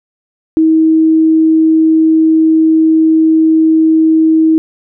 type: tone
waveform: sine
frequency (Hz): 319.1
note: D#4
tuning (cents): +44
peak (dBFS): -5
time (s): 0.57-4.58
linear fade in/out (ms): 0
effects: none